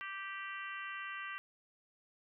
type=harmonic tone with a mistuned harmonic; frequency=391.3 Hz; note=G4; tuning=3 cents flat; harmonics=3 / 4 / 5 / 6 / 7 / 8; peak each=-46 / -46 / -46 / -53 / -49 / -56 dBFS; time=0.01-1.38 s; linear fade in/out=0 ms; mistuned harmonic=8; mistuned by=-36 cents; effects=none